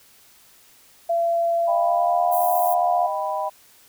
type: tone with pitch glide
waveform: sine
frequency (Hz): 678 to 708.8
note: E5 to F5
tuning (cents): +49 to +25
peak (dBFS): -18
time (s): 1.09-3.07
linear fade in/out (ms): 10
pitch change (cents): +76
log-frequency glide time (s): 1.61-2.36
type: chord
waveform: sine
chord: Eb augmented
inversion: none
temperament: equal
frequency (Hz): 622.3 / 784 / 987.8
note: Eb5 / G5 / B5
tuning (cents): 0 / 0 / 0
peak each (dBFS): -27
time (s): 1.67-3.5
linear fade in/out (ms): 20
type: high-pass noise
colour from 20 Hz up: pink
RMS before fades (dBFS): -30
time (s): 2.31-2.75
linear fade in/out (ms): 20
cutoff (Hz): 12000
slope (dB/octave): 24
effects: white hiss -53 dBFS RMS until 3.88 s